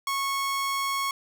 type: tone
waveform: sawtooth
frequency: 1100 Hz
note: C#6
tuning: 14 cents flat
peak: -22 dBFS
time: 0.07-1.11 s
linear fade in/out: 2 ms
effects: none